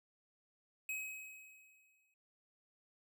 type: tone with exponential decay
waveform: square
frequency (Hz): 2544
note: D#7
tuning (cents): +38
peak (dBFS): -38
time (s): 0.89-2.14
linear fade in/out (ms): 2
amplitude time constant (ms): 270
effects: none